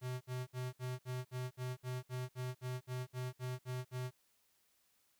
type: tone bursts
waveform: square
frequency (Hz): 126.5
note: B2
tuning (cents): +42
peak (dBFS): -39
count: 16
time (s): 0.01-4.11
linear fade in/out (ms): 50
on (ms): 200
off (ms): 60
effects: white hiss -75 dBFS RMS until 5.19 s